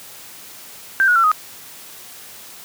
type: tone with pitch steps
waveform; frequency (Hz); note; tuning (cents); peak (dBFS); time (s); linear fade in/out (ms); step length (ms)
sine; 1568 / 1454.6 / 1349.3 / 1251.7; G6 / F#6 / E6 / D#6; 0 / -30 / +40 / +10; -11; 1-1.316; 0; 79
effects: white hiss -39 dBFS RMS until 2.64 s + high-pass 80 Hz 12 dB/octave